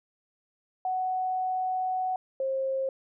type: tone pair in turn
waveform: sine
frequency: 744 / 533.2 Hz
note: F#5 / C5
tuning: +9 / +33 cents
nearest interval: tritone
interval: 576 cents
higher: first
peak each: -26 dBFS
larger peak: neither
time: 0.85-2.16 / 2.4-2.89 s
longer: first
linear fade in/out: 2 ms
effects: none